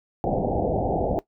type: low-pass noise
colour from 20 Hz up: white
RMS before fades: -24 dBFS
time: 0.24-1.19 s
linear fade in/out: 0 ms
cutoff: 810 Hz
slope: 96 dB/octave
effects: noise-tail reverb RT60 0.1 s tail -17 dB re dry